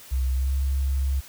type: tone with pitch glide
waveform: sine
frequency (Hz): 64.8 to 67.86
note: C2 to C#2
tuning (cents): -16 to -36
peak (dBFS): -20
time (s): 0.11-1.21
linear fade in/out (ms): 20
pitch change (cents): +80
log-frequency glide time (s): 0.35-0.55
effects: tanh soft clip ceiling -16 dBFS + white hiss -46 dBFS RMS until 1.28 s